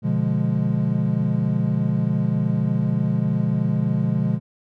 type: chord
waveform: triangle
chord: B diminished seventh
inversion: none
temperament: equal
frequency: 123.47 / 146.83 / 174.61 / 207.7 Hz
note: B2 / D3 / F3 / Ab3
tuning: 0 / 0 / 0 / 0 cents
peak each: -22 dBFS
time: 0.02-4.4 s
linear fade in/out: 50 ms
effects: none